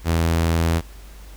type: tone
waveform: sawtooth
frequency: 82.8 Hz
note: E2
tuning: 8 cents sharp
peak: -13 dBFS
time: 0.04-0.82 s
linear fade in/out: 50 ms
effects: added 50 Hz sine -38 dBFS peak until 1.36 s + pink hiss -48 dBFS RMS until 1.36 s